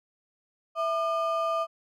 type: ring-modulated tone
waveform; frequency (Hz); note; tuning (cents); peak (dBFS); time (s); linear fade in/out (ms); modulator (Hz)
triangle; 932.3; A#5; 0; -20; 0.75-1.67; 50; 274
effects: none